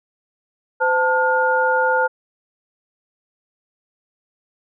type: tone cluster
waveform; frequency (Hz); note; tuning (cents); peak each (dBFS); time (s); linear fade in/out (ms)
sine; 512 / 888 / 1427; C5 / A5 / F6; -38 / +16 / +37; -19; 0.8-2.08; 20
effects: none